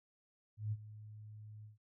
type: tone with ADSR envelope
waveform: sine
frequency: 106.7 Hz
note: G#2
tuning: 47 cents sharp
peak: -33 dBFS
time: 0.57-1.78 s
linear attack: 150 ms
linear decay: 43 ms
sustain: -16 dB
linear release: 140 ms
effects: none